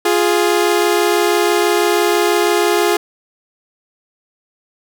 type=tone pair together; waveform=sawtooth; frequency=349.3 / 415.4 Hz; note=F4 / G#4; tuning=0 / 0 cents; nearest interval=minor third; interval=300 cents; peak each=-11 dBFS; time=0.05-2.97 s; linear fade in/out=5 ms; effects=none